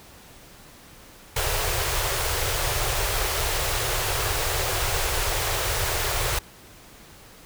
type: band-stop noise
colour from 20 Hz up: pink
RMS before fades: -25 dBFS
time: 1.36-6.39 s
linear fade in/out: 5 ms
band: 130 to 370 Hz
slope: 48 dB/octave
effects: pink hiss -48 dBFS RMS until 7.45 s